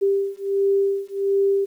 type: beating tone pair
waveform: sine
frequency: 394.3 / 395.7 Hz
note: G4 / G4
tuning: +10 / +16 cents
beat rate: 1.4 Hz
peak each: -21 dBFS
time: 0.01-1.66 s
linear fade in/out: 20 ms
effects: 9-bit